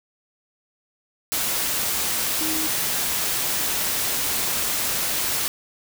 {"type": "tone in noise", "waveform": "sine", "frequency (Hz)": 315.1, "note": "D#4", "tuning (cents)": 22, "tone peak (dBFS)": -29, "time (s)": [2.41, 2.67], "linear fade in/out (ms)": 0, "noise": "white", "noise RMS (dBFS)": -24, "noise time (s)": [1.32, 5.48], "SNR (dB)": -8, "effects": []}